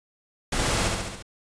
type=noise with echo; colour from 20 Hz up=pink; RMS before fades=-26 dBFS; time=0.52-0.88 s; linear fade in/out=5 ms; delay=69 ms; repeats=5; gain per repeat=-3 dB; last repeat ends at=1.225 s; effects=resampled to 22050 Hz